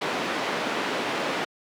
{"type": "band-pass noise", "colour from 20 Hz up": "pink", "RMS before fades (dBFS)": -28, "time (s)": [0.01, 1.45], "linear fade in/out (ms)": 10, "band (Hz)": [270, 3100], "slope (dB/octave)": 12, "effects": ["high-pass 150 Hz 12 dB/octave"]}